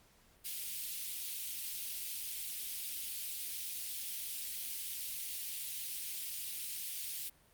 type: high-pass noise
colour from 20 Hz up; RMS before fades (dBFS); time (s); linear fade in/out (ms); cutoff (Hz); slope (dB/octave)
white; -41; 0.44-7.3; 20; 2500; 24
effects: pink hiss -66 dBFS RMS until 7.53 s + Opus 48 kbps